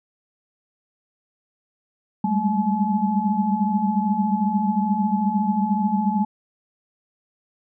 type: tone cluster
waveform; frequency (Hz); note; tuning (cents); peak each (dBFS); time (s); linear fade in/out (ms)
sine; 194.4 / 203 / 216.8 / 856; G3 / G#3 / A3 / A5; -14 / -39 / -25 / -48; -24; 2.24-6.25; 5
effects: none